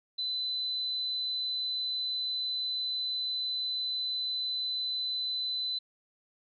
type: tone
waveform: sine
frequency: 4017 Hz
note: B7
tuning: 29 cents sharp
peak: -30 dBFS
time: 0.18-5.79 s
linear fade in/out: 10 ms
effects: none